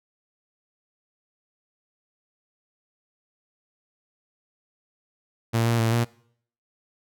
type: tone with pitch steps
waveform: sawtooth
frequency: 115 / 116.8 / 113.3 / 118 Hz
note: A#2 / A#2 / A#2 / A#2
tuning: -23 / +4 / -49 / +22 cents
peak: -16 dBFS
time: 5.53-6.05 s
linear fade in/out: 20 ms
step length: 130 ms
effects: noise-tail reverb RT60 0.6 s tail -22 dB re dry